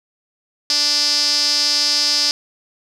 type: tone with band-pass filter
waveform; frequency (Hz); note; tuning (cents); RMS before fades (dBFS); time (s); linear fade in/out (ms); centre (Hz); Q
sawtooth; 293.7; D4; 0; -17; 0.7-2.31; 0; 5000; 8.6
effects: none